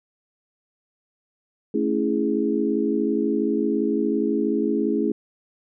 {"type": "chord", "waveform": "sine", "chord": "A major seventh", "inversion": "none", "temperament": "equal", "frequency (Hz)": [220, 277.2, 329.6, 415.3], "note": ["A3", "C#4", "E4", "G#4"], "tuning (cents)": [0, 0, 0, 0], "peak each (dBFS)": -25, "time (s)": [1.74, 5.12], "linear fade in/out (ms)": 5, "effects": []}